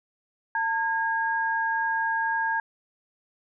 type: tone pair together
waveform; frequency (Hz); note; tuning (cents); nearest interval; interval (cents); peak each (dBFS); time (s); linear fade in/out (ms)
sine; 901 / 1632.5; A5 / G#6; +41 / -30; minor seventh; 1029; -26; 0.55-2.6; 2
effects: none